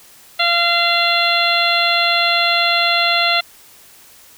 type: harmonic tone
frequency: 688 Hz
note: F5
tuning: 26 cents flat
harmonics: 1 / 2 / 3 / 4 / 5 / 6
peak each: -20 / -20 / -20 / -20 / -20 / -20 dBFS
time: 0.39-3.41 s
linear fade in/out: 10 ms
effects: white hiss -45 dBFS RMS until 4.37 s